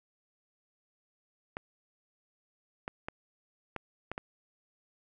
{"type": "clicks", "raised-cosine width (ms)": 0.5, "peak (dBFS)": -21, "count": 6, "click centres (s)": [1.569, 2.879, 3.085, 3.763, 4.116, 4.179], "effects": []}